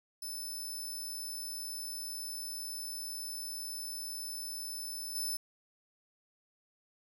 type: tone with level steps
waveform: 15% pulse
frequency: 5274 Hz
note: E8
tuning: in tune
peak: -33 / -28 dBFS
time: 0.22-5.37 s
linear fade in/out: 5 ms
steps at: 5.15 s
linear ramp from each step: 10 ms
effects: none